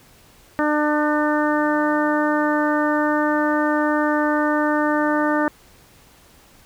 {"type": "harmonic tone", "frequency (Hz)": 299.9, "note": "D4", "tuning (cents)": 36, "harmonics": [1, 2, 3, 4, 5, 6], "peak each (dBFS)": [-20, -23, -25, -26, -27, -28], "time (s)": [0.59, 5.48], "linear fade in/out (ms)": 0, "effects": ["pink hiss -51 dBFS RMS until 6.65 s"]}